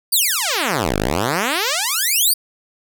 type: exponential two-way sweep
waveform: 5% pulse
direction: down then up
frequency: 4879 to 45.45 to 4879 Hz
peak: -6 dBFS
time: 0.12-2.34 s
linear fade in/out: 10 ms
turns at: 0.97 s
effects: none